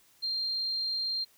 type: tone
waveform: sine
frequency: 4186 Hz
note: C8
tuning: in tune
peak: -29 dBFS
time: 0.22-1.25 s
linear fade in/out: 20 ms
effects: white hiss -63 dBFS RMS until 1.37 s